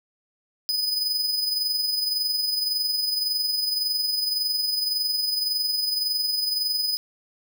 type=tone with amplitude modulation; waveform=45% pulse; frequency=5000 Hz; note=D#8; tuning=8 cents sharp; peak=-20 dBFS; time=0.69-6.97 s; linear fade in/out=0 ms; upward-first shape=sine; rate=21.8 Hz; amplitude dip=45%; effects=none